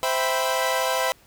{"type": "chord", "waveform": "sawtooth", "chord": "C major seventh", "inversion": "none", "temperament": "equal with one note detuned", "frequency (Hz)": [520.2, 659.3, 784, 987.8], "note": ["C5", "E5", "G5", "B5"], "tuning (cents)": [-10, 0, 0, 0], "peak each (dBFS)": [-22, -23, -26, -23], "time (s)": [0.03, 1.12], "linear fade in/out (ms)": 0, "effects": ["pink hiss -55 dBFS RMS until 1.26 s"]}